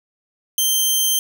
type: tone with amplitude modulation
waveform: 10% pulse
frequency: 3136 Hz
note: G7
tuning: in tune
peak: -6 dBFS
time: 0.58-1.19 s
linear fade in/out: 2 ms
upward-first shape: sine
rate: 193 Hz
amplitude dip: 30%
effects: none